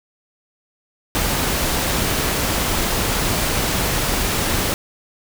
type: noise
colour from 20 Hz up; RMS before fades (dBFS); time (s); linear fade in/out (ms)
pink; -20; 1.15-4.74; 0
effects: none